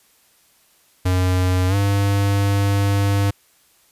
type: tone with pitch glide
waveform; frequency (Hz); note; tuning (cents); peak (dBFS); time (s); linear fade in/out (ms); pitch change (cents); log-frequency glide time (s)
square; 91.7 to 100; F#2 to G2; -15 to +35; -16; 1.05-3.31; 10; +150; 1.68-1.75
effects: white hiss -57 dBFS RMS until 3.91 s + resampled to 32000 Hz